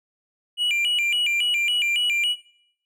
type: tone with vibrato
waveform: triangle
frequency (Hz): 2637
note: E7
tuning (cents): 0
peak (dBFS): -18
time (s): 0.57-2.36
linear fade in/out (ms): 50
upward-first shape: square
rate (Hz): 3.6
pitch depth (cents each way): 180
effects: noise-tail reverb RT60 0.7 s tail -20 dB re dry